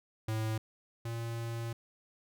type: tone pair in turn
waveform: square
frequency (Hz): 110 / 115.84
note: A2 / A#2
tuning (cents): 0 / -10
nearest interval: minor second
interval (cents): 90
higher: second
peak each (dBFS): -32 / -36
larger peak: first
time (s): 0.28-0.58 / 1.05-1.73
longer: second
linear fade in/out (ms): 5
effects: none